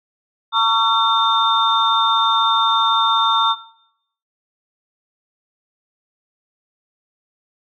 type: tone cluster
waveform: sine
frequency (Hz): 908 / 1125 / 1353 / 3616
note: A#5 / C#6 / E6 / A7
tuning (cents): -46 / +25 / +45 / +47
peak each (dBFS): -18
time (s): 0.52-3.56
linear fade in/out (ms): 50
effects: noise-tail reverb RT60 0.7 s tail -18 dB re dry + tanh soft clip ceiling -2 dBFS